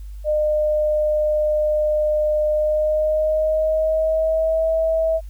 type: tone with pitch glide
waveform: sine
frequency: 607 to 646.8 Hz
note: D#5 to E5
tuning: -43 to -33 cents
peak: -16 dBFS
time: 0.24-5.21 s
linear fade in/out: 50 ms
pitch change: +110 cents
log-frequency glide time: 2.48-4.7 s
effects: added 50 Hz sine -31 dBFS peak until 5.29 s + white hiss -58 dBFS RMS until 5.29 s